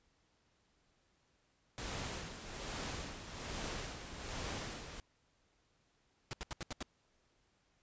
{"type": "noise with tremolo", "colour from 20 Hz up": "pink", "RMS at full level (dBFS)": -41, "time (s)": [1.78, 5], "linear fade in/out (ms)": 0, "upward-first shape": "sine", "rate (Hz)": 1.2, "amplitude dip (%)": 60}
{"type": "noise bursts", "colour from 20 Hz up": "pink", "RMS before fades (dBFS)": -41, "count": 6, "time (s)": [6.31, 6.827], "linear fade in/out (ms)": 0, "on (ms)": 22, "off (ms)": 77}
{"effects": ["pink hiss -75 dBFS RMS until 7.82 s", "resampled to 16000 Hz"]}